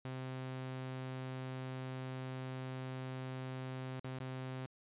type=tone with dropouts; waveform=sawtooth; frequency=130 Hz; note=C3; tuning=11 cents flat; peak=-37 dBFS; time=0.05-4.66 s; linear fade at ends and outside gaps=0 ms; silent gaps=3.997-4.045 / 4.187-4.202 s; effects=resampled to 8000 Hz